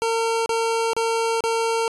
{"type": "tone bursts", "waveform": "25% pulse", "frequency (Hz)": 455.6, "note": "A#4", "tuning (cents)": -40, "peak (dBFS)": -16, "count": 4, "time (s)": [0.02, 1.879], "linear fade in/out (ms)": 0, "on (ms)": 440, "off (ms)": 33, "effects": ["resampled to 24000 Hz"]}